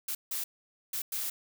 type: noise bursts at uneven times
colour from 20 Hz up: blue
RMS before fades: -34 dBFS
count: 4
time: 0.08-0.15 / 0.31-0.44 / 0.93-1.02 / 1.12-1.3 s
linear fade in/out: 5 ms
effects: none